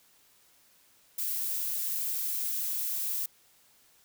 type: noise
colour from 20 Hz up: violet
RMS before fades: -32 dBFS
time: 1.18-3.26 s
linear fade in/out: 5 ms
effects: white hiss -63 dBFS RMS until 4.04 s